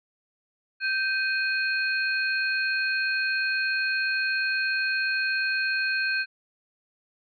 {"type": "tone cluster", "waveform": "sine", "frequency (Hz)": [1558, 2495, 4261], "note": ["G6", "D#7", "C8"], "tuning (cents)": [-11, 4, 31], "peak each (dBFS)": [-25, -29, -33], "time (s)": [0.8, 6.26], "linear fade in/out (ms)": 50, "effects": []}